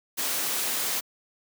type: noise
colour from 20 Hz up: white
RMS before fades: -28 dBFS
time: 0.17-1.01 s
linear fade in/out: 20 ms
effects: high-pass 200 Hz 12 dB/octave